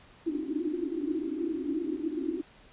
pink band-pass noise, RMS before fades -32 dBFS, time 0.26-2.42 s, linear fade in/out 10 ms, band 280 to 350 Hz, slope 96 dB/octave, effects pink hiss -56 dBFS RMS until 2.72 s + resampled to 8000 Hz

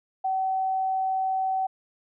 sine tone, 761 Hz, F#5, 48 cents sharp, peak -23 dBFS, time 0.24-1.67 s, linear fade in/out 10 ms, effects none

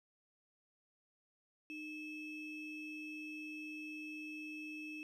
triangle ring-modulated tone, 1456 Hz, F#6, 28 cents flat, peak -39 dBFS, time 1.7-5.03 s, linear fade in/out 0 ms, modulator 1150 Hz, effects none

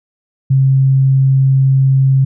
sine tone, 134.2 Hz, C3, 44 cents sharp, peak -7 dBFS, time 0.5-2.25 s, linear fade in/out 10 ms, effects none

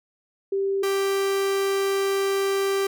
sine / 45% pulse tone pair in turn, 392 / 392 Hz, G4 / G4, 0 / 0 cents, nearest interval unison, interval 0 cents, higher neither, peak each -21 dBFS, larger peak neither, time 0.52-0.83 / 0.83-2.87 s, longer second, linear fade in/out 5 ms, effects none

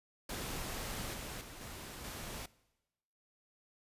pink noise with level steps, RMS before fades -41 / -44 / -50 / -47 / -44 dBFS, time 0.29-2.46 s, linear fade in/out 5 ms, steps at 1.14 / 1.41 / 1.61 / 2.04 s, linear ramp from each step 2 ms, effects noise-tail reverb RT60 1.0 s tail -21 dB re dry + resampled to 32000 Hz

